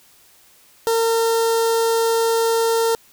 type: tone with notch filter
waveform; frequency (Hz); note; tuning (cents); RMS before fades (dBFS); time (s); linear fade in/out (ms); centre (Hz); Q
sawtooth; 456.3; A#4; -37; -18; 0.87-2.95; 0; 2300; 1
effects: white hiss -52 dBFS RMS until 3.12 s